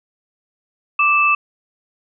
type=tone pair together; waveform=sine; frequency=1174.7 / 2633 Hz; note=D6 / E7; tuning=0 / -3 cents; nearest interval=octave + major second; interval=1397 cents; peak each=-15 / -14 dBFS; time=0.99-1.35 s; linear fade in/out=5 ms; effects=none